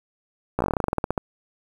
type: slowing click train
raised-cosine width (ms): 1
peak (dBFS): -8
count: 17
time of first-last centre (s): 0.59-1.178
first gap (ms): 15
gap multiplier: 1.11
effects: 7-bit